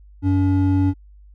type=tone pair together; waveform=triangle; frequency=95 / 284.7 Hz; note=F#2 / C#4; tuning=+46 / +46 cents; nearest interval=octave + perfect fifth; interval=1900 cents; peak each=-15 dBFS; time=0.22-0.94 s; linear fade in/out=50 ms; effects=added 50 Hz sine -43 dBFS peak until 1.34 s